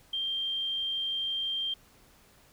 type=tone; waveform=sine; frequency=3173 Hz; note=G7; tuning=20 cents sharp; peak=-29 dBFS; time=0.13-1.74 s; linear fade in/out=5 ms; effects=pink hiss -60 dBFS RMS until 2.52 s